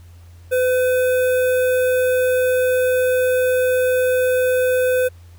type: tone with notch filter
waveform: square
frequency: 506 Hz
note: B4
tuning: 42 cents sharp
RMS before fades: -17 dBFS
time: 0.51-5.09 s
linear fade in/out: 20 ms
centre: 4900 Hz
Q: 0.57
effects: added 86 Hz sine -40 dBFS peak until 5.38 s + pink hiss -55 dBFS RMS until 5.38 s